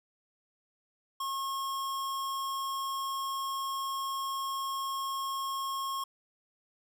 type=tone; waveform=square; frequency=1084 Hz; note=C#6; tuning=39 cents flat; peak=-33 dBFS; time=1.2-6.04 s; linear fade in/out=5 ms; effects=none

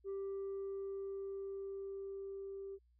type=tone with level ramp; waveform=sine; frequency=392 Hz; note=G4; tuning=in tune; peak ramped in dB=-36 to -43 dBFS; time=0.04-2.79 s; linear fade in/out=50 ms; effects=tanh soft clip ceiling -38 dBFS + added 60 Hz sine -68 dBFS peak until 2.99 s

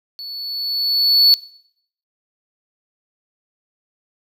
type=tone with level ramp; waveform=triangle; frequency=4435 Hz; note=C#8; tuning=in tune; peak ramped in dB=-28 to -5 dBFS; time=0.19-1.34 s; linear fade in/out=0 ms; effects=noise-tail reverb RT60 0.7 s tail -22 dB re dry

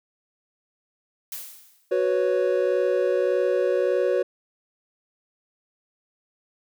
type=noise with exponential decay; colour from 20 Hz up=blue; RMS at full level=-32 dBFS; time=1.32-1.97 s; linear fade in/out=1 ms; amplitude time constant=140 ms
type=chord; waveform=triangle; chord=F# suspended fourth; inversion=none; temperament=just; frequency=370 / 493.3 / 555 Hz; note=F#4 / B4 / C#5; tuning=0 / -2 / +2 cents; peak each=-22 dBFS; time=1.91-4.23 s; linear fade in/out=10 ms
effects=none

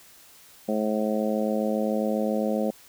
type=harmonic tone; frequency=107.4 Hz; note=A2; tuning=41 cents flat; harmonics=2 / 3 / 4 / 5 / 6 / 7; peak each=-26 / -33 / -32 / -28 / -33 / -36 dBFS; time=0.68-2.71 s; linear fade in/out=10 ms; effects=white hiss -52 dBFS RMS until 2.88 s

